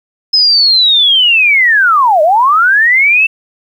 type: linear two-way sweep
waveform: sine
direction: down then up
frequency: 5140 to 587.3 to 2686 Hz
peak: -5 dBFS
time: 0.33-3.27 s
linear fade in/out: 10 ms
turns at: 2.22 s
effects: 7-bit